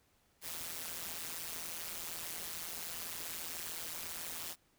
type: noise with amplitude modulation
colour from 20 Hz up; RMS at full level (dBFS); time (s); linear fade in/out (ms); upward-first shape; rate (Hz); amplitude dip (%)
white; -39; 0.41-4.56; 50; sine; 166; 90
effects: pink hiss -72 dBFS RMS until 4.78 s